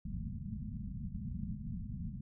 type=low-pass noise; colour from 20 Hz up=white; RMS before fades=-41 dBFS; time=0.05-2.21 s; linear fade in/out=5 ms; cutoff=230 Hz; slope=96 dB/octave; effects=none